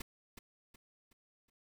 pink noise with echo, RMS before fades -42 dBFS, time 0-0.02 s, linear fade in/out 5 ms, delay 370 ms, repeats 4, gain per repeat -8 dB, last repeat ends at 1.5 s, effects none

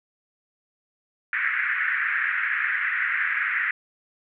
pink band-pass noise, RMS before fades -25 dBFS, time 1.33-3.71 s, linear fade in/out 2 ms, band 1500 to 2100 Hz, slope 48 dB/octave, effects none

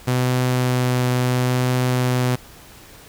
sawtooth tone with vibrato, 125.8 Hz, B2, 32 cents sharp, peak -13 dBFS, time 0.07-2.36 s, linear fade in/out 10 ms, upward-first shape triangle, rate 0.74 Hz, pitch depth 10 cents each way, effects pink hiss -44 dBFS RMS until 3.08 s

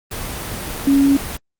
sine tone in noise, 277.2 Hz, C#4, in tune, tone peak -10 dBFS, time 0.87-1.17 s, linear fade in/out 5 ms, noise pink, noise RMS -27 dBFS, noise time 0.11-1.37 s, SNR +14 dB, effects Opus 24 kbps

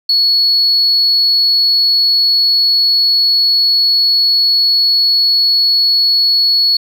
sine tone, 4380 Hz, C#8, 22 cents flat, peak -7 dBFS, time 0.09-6.77 s, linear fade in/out 5 ms, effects tanh soft clip ceiling -5 dBFS + 7-bit

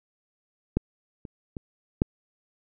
clicks, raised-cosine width 3 ms, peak -9 / -26 / -22 / -7 dBFS, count 4, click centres 0.77 / 1.252 / 1.568 / 2.019 s, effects none

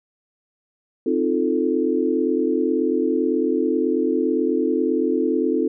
sine chord, F dominant seventh, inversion second, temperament equal, 261.6 / 311.1 / 349.2 / 440 Hz, C4 / Eb4 / F4 / A4, 0 / 0 / 0 / 0 cents, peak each -23 dBFS, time 1.06-5.68 s, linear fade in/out 5 ms, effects none

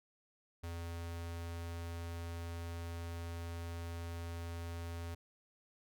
square tone with notch filter, 84.5 Hz, E2, 43 cents sharp, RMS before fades -43 dBFS, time 0.63-5.15 s, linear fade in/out 10 ms, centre 170 Hz, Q 0.95, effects none

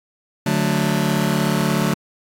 sawtooth chord, D major, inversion none, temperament just, 146.83 / 183.54 / 220.2 Hz, D3 / F#3 / A3, 0 / -14 / +2 cents, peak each -17 dBFS, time 0.46-1.94 s, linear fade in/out 5 ms, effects AAC 64 kbps

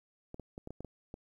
clicks, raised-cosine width 2 ms, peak -30 dBFS, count 8, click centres 0.344 / 0.397 / 0.579 / 0.674 / 0.706 / 0.806 / 0.847 / 1.141 s, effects 11-bit

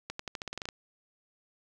accelerating click train, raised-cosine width 0.2 ms, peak -19 dBFS, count 11, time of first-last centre 0.1-0.688 s, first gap 94 ms, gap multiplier 0.89, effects none

